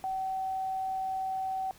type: tone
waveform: sine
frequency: 762 Hz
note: G5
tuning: 49 cents flat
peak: -30 dBFS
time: 0.04-1.71 s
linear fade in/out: 0 ms
effects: pink hiss -56 dBFS RMS until 1.78 s